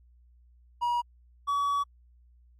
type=tone pair in turn; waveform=triangle; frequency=959 / 1135.4 Hz; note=A#5 / C#6; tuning=+49 / +41 cents; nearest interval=minor third; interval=292 cents; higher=second; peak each=-23 dBFS; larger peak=neither; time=0.81-1.02 / 1.47-1.84 s; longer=second; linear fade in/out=20 ms; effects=added 60 Hz sine -56 dBFS peak until 2.59 s + AAC 64 kbps